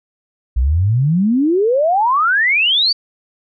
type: exponential sweep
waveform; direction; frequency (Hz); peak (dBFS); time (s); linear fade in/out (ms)
sine; up; 57.4 to 4699; -11; 0.56-2.93; 10
effects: none